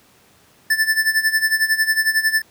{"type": "tone with tremolo", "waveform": "square", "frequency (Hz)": 1760, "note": "A6", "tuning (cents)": 0, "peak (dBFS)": -13, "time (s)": [0.7, 2.42], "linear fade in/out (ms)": 5, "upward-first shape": "sine", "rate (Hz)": 11, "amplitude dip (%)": 80, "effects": ["pink hiss -53 dBFS RMS until 2.5 s", "high-pass 100 Hz 12 dB/octave"]}